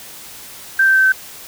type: tone with pitch steps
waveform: sine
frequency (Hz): 1568 / 1558.1 / 1548.2 / 1538.4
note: G6 / G6 / G6 / G6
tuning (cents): 0 / -11 / -22 / -33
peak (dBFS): -9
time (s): 0.79-1.122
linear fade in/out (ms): 5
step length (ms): 83
effects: white hiss -36 dBFS RMS until 1.47 s